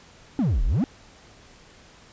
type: exponential two-way sweep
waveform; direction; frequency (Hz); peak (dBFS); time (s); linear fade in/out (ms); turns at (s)
triangle; down then up; 298.4 to 31.78 to 298.4; -17; 0.39-0.84; 0; 0.64
effects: pink hiss -51 dBFS RMS until 2.12 s + resampled to 16000 Hz